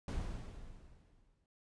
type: noise with exponential decay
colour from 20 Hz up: brown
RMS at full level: -35 dBFS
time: 0.08-1.46 s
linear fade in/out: 2 ms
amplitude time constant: 300 ms
effects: resampled to 22050 Hz